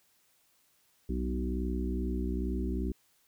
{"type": "harmonic tone with a mistuned harmonic", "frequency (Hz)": 62.4, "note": "B1", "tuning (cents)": 19, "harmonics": [1, 3, 4, 5, 6], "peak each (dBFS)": [-32, -37, -38, -39, -40], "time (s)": [1.09, 2.92], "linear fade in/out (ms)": 5, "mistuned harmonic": 3, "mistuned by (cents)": 15, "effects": ["white hiss -69 dBFS RMS until 3.27 s"]}